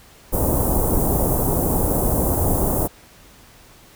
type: band-stop noise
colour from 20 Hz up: pink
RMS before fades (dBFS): -19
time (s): 0.32-2.88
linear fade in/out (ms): 20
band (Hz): 860 to 10000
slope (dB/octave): 24
effects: pink hiss -48 dBFS RMS until 3.95 s